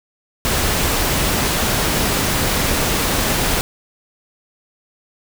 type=noise; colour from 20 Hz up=pink; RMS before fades=-18 dBFS; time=0.45-3.61 s; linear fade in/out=0 ms; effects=none